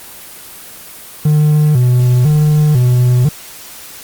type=tone with vibrato; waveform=triangle; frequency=137 Hz; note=C#3; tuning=20 cents flat; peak=-5 dBFS; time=1.25-3.29 s; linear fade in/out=5 ms; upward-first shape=square; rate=1 Hz; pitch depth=170 cents each way; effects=white hiss -33 dBFS RMS until 4.03 s + Opus 24 kbps